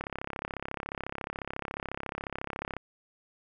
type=click train; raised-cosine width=0.5 ms; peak=-19 dBFS; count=95; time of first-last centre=0.01-2.767 s; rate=34.1 Hz; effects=none